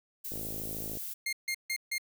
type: noise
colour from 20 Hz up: violet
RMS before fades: -39 dBFS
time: 0.24-1.14 s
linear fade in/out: 10 ms
type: click train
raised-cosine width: 2 ms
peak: -29 dBFS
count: 36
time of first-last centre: 0.32-0.972 s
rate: 53.7 Hz
type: tone bursts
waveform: sawtooth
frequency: 2122 Hz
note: C7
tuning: 24 cents sharp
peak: -27 dBFS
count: 4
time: 1.26-1.982 s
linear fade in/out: 5 ms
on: 68 ms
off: 150 ms
effects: none